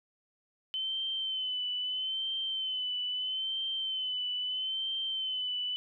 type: tone with vibrato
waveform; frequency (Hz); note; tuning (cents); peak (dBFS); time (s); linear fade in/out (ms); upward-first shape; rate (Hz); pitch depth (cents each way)
sine; 3056; G7; -45; -31; 0.74-5.76; 0; sine; 0.77; 45
effects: none